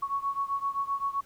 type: beating tone pair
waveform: sine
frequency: 1108.7 / 1116.4 Hz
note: C#6 / C#6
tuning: 0 / +12 cents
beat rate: 7.7 Hz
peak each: -30 / -32 dBFS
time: 0.02-1.21 s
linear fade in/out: 10 ms
effects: pink hiss -59 dBFS RMS until 1.25 s